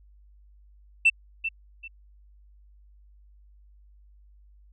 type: tone with echo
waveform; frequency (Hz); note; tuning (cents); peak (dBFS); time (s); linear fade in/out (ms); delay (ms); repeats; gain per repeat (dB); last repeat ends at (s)
sine; 2676; E7; +25; -13; 1.05-1.1; 10; 390; 2; -12; 1.88
effects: tanh soft clip ceiling -12 dBFS + added 50 Hz sine -52 dBFS peak until 4.72 s